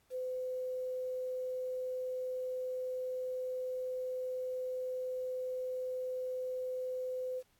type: tone with quantisation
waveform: sine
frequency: 509 Hz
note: C5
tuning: 48 cents flat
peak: -35 dBFS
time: 0.1-7.43 s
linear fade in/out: 50 ms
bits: 10
effects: pink hiss -72 dBFS RMS until 7.59 s + AAC 64 kbps